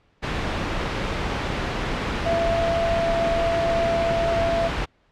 sine tone in noise, 672 Hz, E5, 33 cents sharp, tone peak -20 dBFS, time 2.25-4.69 s, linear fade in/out 20 ms, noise pink, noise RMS -25 dBFS, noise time 0.22-4.86 s, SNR +2 dB, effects pink hiss -62 dBFS RMS until 5.11 s + low-pass 3000 Hz 12 dB/octave

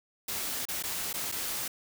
white noise with dropouts, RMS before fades -34 dBFS, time 0.28-1.68 s, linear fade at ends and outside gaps 5 ms, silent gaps 0.654-0.685 / 0.826-0.836 / 1.13-1.139 / 1.317-1.322 s, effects none

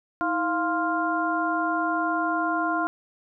harmonic tone with a mistuned harmonic, 349.2 Hz, F4, in tune, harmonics 1 / 2 / 3 / 4, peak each -28 / -28 / -28 / -28 dBFS, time 0.21-2.87 s, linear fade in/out 0 ms, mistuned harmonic 1, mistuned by -150 cents, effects none

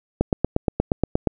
click train, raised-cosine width 2 ms, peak -4 dBFS, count 10, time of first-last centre 0.21-1.273 s, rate 8.47 Hz, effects none

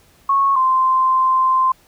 sine tone pair in turn, 1100 / 1041.8 Hz, C#6 / C6, -14 / -8 cents, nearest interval minor second, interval 94 cents, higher first, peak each -12 dBFS, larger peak neither, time 0.29-0.56 / 0.56-1.72 s, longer second, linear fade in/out 5 ms, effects pink hiss -53 dBFS RMS until 1.87 s

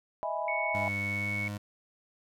sine chord, E major seventh, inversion third, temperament equal, 622.3 / 659.3 / 830.6 / 987.8 Hz, D#5 / E5 / G#5 / B5, 0 / 0 / 0 / 0 cents, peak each -36 / -35 / -36 / -36 dBFS, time 0.23-0.88 s, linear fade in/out 0 ms
sine tone, 2217 Hz, C#7, in tune, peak -31 dBFS, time 0.48-1.48 s, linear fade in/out 2 ms
25% pulse tone with pitch glide, 100.8 to 102.92 Hz, G2 to G#2, +49 to -15 cents, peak -31 dBFS, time 0.74-1.58 s, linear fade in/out 10 ms, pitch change +36 cents, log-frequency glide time 1.11-1.45 s
effects none

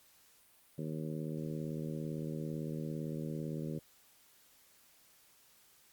harmonic tone, 77.78 Hz, D#2, in tune, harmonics 2 / 3 / 4 / 5 / 6 / 7, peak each -39 / -43 / -45 / -47 / -49 / -50 dBFS, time 0.78-3.79 s, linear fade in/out 5 ms, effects white hiss -65 dBFS RMS until 5.92 s + Opus 48 kbps

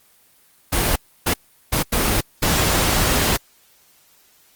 pink noise bursts at uneven times, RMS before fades -18 dBFS, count 5, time 0.72-0.96 / 1.26-1.34 / 1.72-1.83 / 1.92-2.21 / 2.42-3.37 s, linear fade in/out 10 ms, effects white hiss -55 dBFS RMS until 4.55 s + Opus 24 kbps

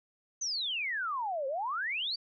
sine exponential two-way sweep, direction down then up, 6320 to 518 to 4748 Hz, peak -31 dBFS, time 0.41-2.16 s, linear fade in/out 10 ms, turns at 1.47 s, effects none

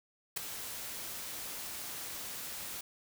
white noise with ADSR envelope, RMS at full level -31 dBFS, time 0.36-2.81 s, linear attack 13 ms, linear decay 4 ms, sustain -11 dB, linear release 5 ms, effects none

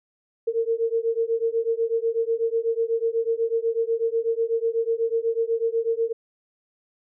sine beating tone pair, 453.5 / 461.6 Hz, A#4 / A#4, -48 / -17 cents, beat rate 8.1 Hz, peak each -24 dBFS, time 0.47-6.13 s, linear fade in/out 10 ms, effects none

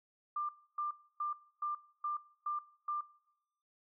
sine tone bursts, 1191 Hz, D6, 24 cents sharp, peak -33 dBFS, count 7, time 0.36-3.01 s, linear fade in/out 5 ms, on 130 ms, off 290 ms, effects noise-tail reverb RT60 1.0 s tail -24 dB re dry

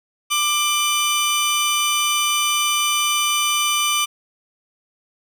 20% pulse tone pair together, 1186 / 2994 Hz, D6 / F#7, +17 / +20 cents, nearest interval octave + major third, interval 1603 cents, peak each -15 dBFS, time 0.3-4.06 s, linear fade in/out 20 ms, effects none

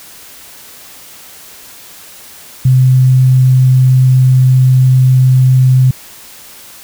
sine tone, 129.1 Hz, C3, 23 cents flat, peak -4 dBFS, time 2.65-5.91 s, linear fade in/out 5 ms, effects white hiss -35 dBFS RMS until 6.83 s

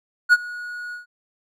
triangle tone with ADSR envelope, 1454 Hz, F#6, 31 cents flat, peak -6 dBFS, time 0.29-1.06 s, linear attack 38 ms, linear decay 37 ms, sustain -22 dB, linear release 130 ms, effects none

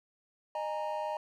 triangle chord, D# suspended fourth, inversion none, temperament equal with one note detuned, 613 / 830.6 / 932.3 Hz, D#5 / G#5 / A#5, -26 / 0 / 0 cents, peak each -34 / -37 / -35 dBFS, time 0.55-1.17 s, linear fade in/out 2 ms, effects none

